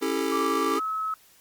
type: chord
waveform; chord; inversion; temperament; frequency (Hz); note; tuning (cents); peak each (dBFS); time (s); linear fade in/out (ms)
square; A dominant seventh; first; just; 275 / 330 / 396 / 440; C#4 / E4 / G4 / A4; -14 / +2 / +18 / 0; -31; 0.01-0.8; 20
type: tone with pitch glide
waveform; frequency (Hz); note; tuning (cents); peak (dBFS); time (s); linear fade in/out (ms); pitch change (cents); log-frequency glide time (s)
sine; 1169 to 1289.6; D6 to E6; -8 to -38; -26; 0.32-1.14; 2; +170; 0.75-0.8
effects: white hiss -57 dBFS RMS until 1.4 s + Opus 48 kbps